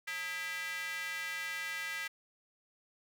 square tone with high-pass filter, 180.8 Hz, F#3, 40 cents flat, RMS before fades -39 dBFS, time 0.07-2.08 s, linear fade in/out 10 ms, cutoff 1900 Hz, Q 3.7, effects none

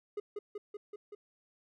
triangle tone with echo, 413.8 Hz, G#4, 6 cents flat, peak -32 dBFS, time 0.17-0.2 s, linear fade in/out 5 ms, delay 190 ms, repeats 5, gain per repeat -2 dB, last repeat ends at 1.15 s, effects none

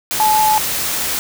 sine tone in noise, 861 Hz, A5, 38 cents flat, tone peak -11 dBFS, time 0.2-0.58 s, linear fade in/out 0 ms, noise white, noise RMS -20 dBFS, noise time 0.11-1.19 s, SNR +6 dB, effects none

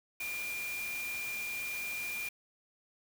sine tone in noise, 2400 Hz, D7, 37 cents sharp, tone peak -36 dBFS, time 0.2-2.29 s, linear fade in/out 5 ms, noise white, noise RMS -44 dBFS, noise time 0.2-2.29 s, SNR +5 dB, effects none

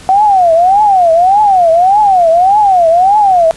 sine tone with vibrato, 744 Hz, F#5, 9 cents sharp, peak -4 dBFS, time 0.09-3.51 s, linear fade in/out 0 ms, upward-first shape triangle, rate 1.7 Hz, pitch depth 260 cents each way, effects pink hiss -34 dBFS RMS until 3.56 s + resampled to 24000 Hz

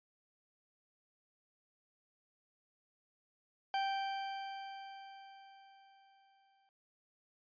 40% pulse tone with exponential decay, 782 Hz, G5, 4 cents flat, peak -31 dBFS, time 3.74-6.69 s, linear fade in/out 1 ms, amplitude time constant 640 ms, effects resampled to 11025 Hz

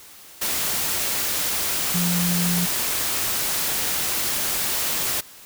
sine tone in noise, 175.4 Hz, F3, 8 cents sharp, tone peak -21 dBFS, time 1.94-2.66 s, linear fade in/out 10 ms, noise white, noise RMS -24 dBFS, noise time 0.41-5.21 s, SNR 0 dB, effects white hiss -45 dBFS RMS until 5.45 s

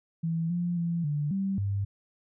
sine tone with pitch steps, 164.7 / 174.5 / 169.5 / 147.1 / 194.3 / 99.6 Hz, E3 / F3 / E3 / D3 / G3 / G2, -1 / -1 / +49 / +3 / -15 / +28 cents, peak -26 dBFS, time 0.23-1.85 s, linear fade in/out 10 ms, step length 270 ms, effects none

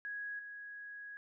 sine tone with level steps, 1661.2 Hz, G#6, in tune, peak -39 / -45 dBFS, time 0.05-1.17 s, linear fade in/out 0 ms, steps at 0.39 s, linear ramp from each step 2 ms, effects none

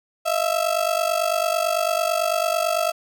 35% pulse ring-modulated tone, 659.3 Hz, E5, in tune, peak -15 dBFS, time 0.25-2.92 s, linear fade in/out 20 ms, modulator 24.5 Hz, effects none

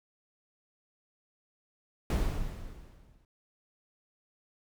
brown noise with exponential decay, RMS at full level -24 dBFS, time 2.1-3.25 s, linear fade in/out 2 ms, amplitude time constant 250 ms, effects none

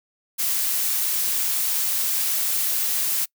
blue noise, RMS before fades -23 dBFS, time 0.38-3.26 s, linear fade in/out 20 ms, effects noise-tail reverb RT60 0.1 s tail -26 dB re dry

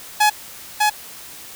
sawtooth tone with echo, 844 Hz, G#5, 28 cents sharp, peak -8 dBFS, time 0.2-0.3 s, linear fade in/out 10 ms, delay 600 ms, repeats 1, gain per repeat -2 dB, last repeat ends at 0.9 s, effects white hiss -38 dBFS RMS until 1.55 s

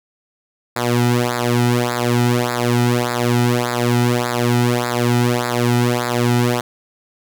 sawtooth tone with flanger, 121 Hz, B2, 35 cents flat, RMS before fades -17 dBFS, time 0.76-6.61 s, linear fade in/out 5 ms, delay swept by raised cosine 0.33 to 1.83 ms, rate 1.7 Hz, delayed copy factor -1, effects none

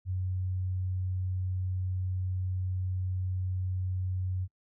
sine tone, 92.5 Hz, F#2, in tune, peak -29 dBFS, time 0.05-4.48 s, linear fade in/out 50 ms, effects noise-tail reverb RT60 0.1 s tail -24 dB re dry

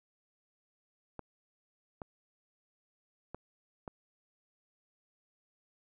clicks, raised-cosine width 1 ms, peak -27 dBFS, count 4, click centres 1.193 / 2.018 / 3.346 / 3.878 s, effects none

